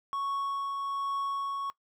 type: tone with tremolo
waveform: triangle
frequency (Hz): 1108.7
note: C#6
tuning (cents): 0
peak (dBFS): -27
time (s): 0.13-1.7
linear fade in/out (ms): 0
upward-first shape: triangle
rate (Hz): 1.2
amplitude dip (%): 30
effects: noise-tail reverb RT60 0.1 s tail -19 dB re dry